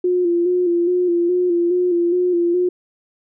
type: tone with vibrato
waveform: sine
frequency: 352.1 Hz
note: F4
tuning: 14 cents sharp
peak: -14 dBFS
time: 0.04-2.69 s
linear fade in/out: 5 ms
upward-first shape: square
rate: 2.4 Hz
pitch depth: 38 cents each way
effects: none